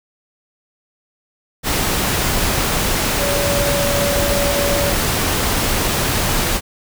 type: tone in noise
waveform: sine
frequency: 570 Hz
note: C#5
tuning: 48 cents sharp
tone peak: -19 dBFS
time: 3.18-4.94 s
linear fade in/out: 50 ms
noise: pink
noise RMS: -18 dBFS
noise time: 1.63-6.61 s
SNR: -4 dB
effects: none